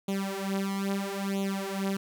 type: tone with flanger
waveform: sawtooth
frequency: 196 Hz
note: G3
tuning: in tune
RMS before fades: -31 dBFS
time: 0.08-1.97 s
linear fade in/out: 5 ms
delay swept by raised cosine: 0.29 to 6.09 ms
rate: 0.76 Hz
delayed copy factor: +0.9
effects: 10-bit